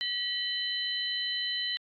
sine tone cluster, 1941 / 3033 / 4026 Hz, B6 / F#7 / B7, -31 / +42 / +33 cents, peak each -36 / -33 / -33 dBFS, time 0.01-1.77 s, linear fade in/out 0 ms, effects AAC 32 kbps

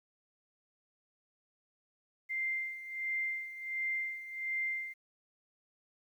sine tone with tremolo, 2093 Hz, C7, in tune, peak -31 dBFS, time 2.29-4.94 s, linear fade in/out 20 ms, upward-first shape sine, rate 1.4 Hz, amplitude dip 75%, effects 11-bit

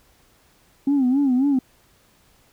sine tone with vibrato, 266.8 Hz, C4, 34 cents sharp, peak -14 dBFS, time 0.87-1.59 s, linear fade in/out 5 ms, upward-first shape sine, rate 3.7 Hz, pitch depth 130 cents each way, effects tanh soft clip ceiling -13 dBFS + pink hiss -58 dBFS RMS until 2.52 s

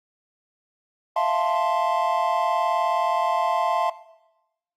triangle chord, F major seventh, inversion third, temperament equal, 659.3 / 698.5 / 880 / 1046.5 Hz, E5 / F5 / A5 / C6, 0 / 0 / 0 / 0 cents, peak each -23 dBFS, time 1.16-3.9 s, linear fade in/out 5 ms, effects noise-tail reverb RT60 0.9 s tail -17 dB re dry + Opus 32 kbps

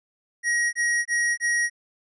square tone bursts, 1894 Hz, A#6, 27 cents sharp, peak -21 dBFS, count 4, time 0.43-1.699 s, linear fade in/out 50 ms, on 300 ms, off 23 ms, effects resampled to 24000 Hz

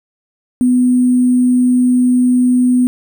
sine tone with sample-and-hold, 249.4 Hz, B3, 17 cents sharp, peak -8 dBFS, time 0.61-2.87 s, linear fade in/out 0 ms, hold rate 8820 Hz, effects none

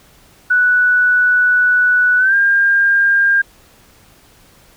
sine tone with pitch glide, 1480 to 1604.7 Hz, F#6 to G6, 0 to +40 cents, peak -9 dBFS, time 0.5-3.42 s, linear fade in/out 10 ms, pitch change +140 cents, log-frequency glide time 2.18-2.35 s, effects pink hiss -48 dBFS RMS until 4.76 s

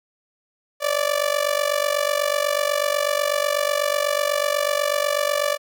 sawtooth tone with amplitude modulation, 583 Hz, D5, 13 cents flat, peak -12 dBFS, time 0.8-5.58 s, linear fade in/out 50 ms, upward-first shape sine, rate 48.1 Hz, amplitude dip 85%, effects none

